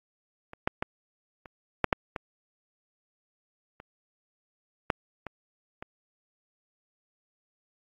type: clicks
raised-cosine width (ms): 0.5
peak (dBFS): -27 / -10 / -14 / -29 / -6 / -6 / -17 / -29 / -8 / -21 / -23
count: 11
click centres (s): 0.534 / 0.675 / 0.825 / 1.458 / 1.843 / 1.928 / 2.162 / 3.801 / 4.902 / 5.267 / 5.825
effects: AAC 48 kbps